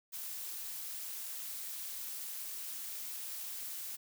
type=noise with amplitude modulation; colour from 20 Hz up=blue; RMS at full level=-40 dBFS; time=0.12-3.97 s; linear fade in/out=20 ms; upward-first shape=sine; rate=289 Hz; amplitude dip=55%; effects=none